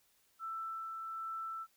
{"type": "tone with tremolo", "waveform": "sine", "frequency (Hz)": 1328, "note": "E6", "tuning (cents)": 12, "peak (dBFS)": -38, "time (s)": [0.39, 1.67], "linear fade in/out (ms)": 50, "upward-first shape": "sine", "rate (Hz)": 1.3, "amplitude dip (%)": 25, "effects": ["white hiss -72 dBFS RMS until 1.76 s"]}